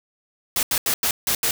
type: noise bursts at uneven times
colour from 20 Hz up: white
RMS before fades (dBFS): -21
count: 6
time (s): 0.56-0.63 / 0.71-0.78 / 0.86-0.94 / 1.03-1.11 / 1.27-1.35 / 1.43-1.51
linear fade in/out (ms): 2
effects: none

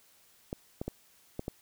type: clicks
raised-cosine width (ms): 2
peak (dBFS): -21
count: 5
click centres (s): 0.529 / 0.815 / 0.88 / 1.394 / 1.481
effects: white hiss -63 dBFS RMS until 1.61 s

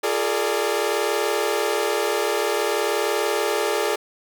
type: chord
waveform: sawtooth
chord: Bb dominant seventh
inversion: second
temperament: equal with one note detuned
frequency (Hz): 349.2 / 415.3 / 455.8 / 587.3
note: F4 / Ab4 / Bb4 / D5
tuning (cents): 0 / 0 / -39 / 0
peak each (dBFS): -26 / -20 / -22 / -23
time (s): 0.03-3.96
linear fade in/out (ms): 10
effects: none

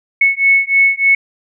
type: beating tone pair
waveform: sine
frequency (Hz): 2202 / 2205.3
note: C#7 / C#7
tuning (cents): -12 / -10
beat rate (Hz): 3.3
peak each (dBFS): -12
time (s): 0.21-1.15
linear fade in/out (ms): 5
effects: none

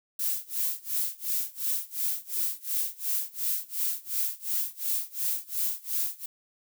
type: noise with tremolo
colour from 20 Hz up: violet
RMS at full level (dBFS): -27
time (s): 0.19-6.26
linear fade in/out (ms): 5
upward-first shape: sine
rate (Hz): 2.8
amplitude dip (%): 95
effects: none

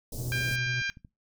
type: band-stop noise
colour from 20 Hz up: pink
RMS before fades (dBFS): -38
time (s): 0.12-0.56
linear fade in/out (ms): 5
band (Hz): 580 to 5300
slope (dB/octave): 24
type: tone with tremolo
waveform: triangle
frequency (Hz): 123.47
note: B2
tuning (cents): 0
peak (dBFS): -28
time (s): 0.18-0.81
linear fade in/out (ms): 10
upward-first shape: triangle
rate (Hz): 12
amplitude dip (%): 45
type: harmonic tone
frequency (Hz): 797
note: G5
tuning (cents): +28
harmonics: 2 / 3 / 4 / 5 / 6 / 7 / 8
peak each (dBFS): -31 / -34 / -40 / -44 / -42 / -47 / -47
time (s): 0.32-0.9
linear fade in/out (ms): 0
type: click train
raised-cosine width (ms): 5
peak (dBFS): -35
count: 8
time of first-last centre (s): 0.51-1.048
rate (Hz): 13
effects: noise-tail reverb RT60 0.2 s tail -20 dB re dry

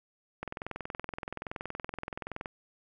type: click train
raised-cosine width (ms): 0.5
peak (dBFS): -21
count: 44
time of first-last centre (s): 0.43-2.458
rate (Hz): 21.2
effects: none

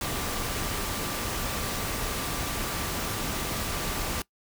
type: tone in noise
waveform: sine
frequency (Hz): 1174.7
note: D6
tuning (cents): 0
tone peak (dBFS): -42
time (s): 0.01-4.22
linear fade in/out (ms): 2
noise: pink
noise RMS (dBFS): -31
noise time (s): 0.01-4.22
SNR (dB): -14
effects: noise-tail reverb RT60 0.1 s tail -21 dB re dry

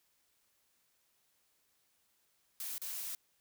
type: noise with dropouts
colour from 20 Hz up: blue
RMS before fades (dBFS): -41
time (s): 2.6-3.15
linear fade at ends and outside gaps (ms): 2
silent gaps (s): 2.781-2.816
effects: white hiss -75 dBFS RMS until 3.4 s

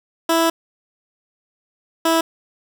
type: tone pair in turn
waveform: 15% pulse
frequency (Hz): 329.9 / 327.6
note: E4 / E4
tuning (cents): +1 / -11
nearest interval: unison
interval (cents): 12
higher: first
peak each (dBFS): -8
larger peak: neither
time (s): 0.29-0.5 / 2.05-2.21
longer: first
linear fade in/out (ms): 5
effects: none

